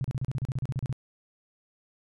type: tone bursts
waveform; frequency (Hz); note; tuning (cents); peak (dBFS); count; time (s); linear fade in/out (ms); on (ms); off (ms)
sine; 130.81; C3; 0; -26; 14; 0.01-0.927; 0; 33; 35
effects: resampled to 24000 Hz